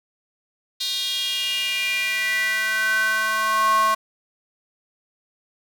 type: tone with high-pass filter sweep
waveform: square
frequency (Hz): 218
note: A3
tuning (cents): -16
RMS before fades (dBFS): -22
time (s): 0.8-3.95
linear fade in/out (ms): 10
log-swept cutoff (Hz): 3900 to 990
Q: 5.6
effects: none